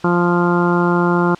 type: harmonic tone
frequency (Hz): 174.61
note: F3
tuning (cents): 0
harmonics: 1 / 2 / 3 / 4 / 5 / 6 / 7 / 8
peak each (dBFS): -16 / -17 / -26 / -27 / -23 / -23 / -26 / -23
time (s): 0.04-1.35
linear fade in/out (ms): 5
effects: white hiss -42 dBFS RMS until 1.39 s + low-pass 4000 Hz 12 dB/octave